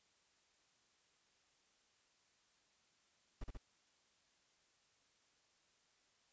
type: noise with echo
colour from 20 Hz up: brown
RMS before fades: -44 dBFS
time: 3.41-3.44 s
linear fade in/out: 5 ms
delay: 67 ms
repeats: 2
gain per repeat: -2 dB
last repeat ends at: 3.574 s
effects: white hiss -75 dBFS RMS until 6.32 s + resampled to 16000 Hz